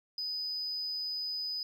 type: tone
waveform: sine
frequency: 4991 Hz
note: D#8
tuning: 5 cents sharp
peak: -32 dBFS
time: 0.18-1.63 s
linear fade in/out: 2 ms
effects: tanh soft clip ceiling -30 dBFS + 12-bit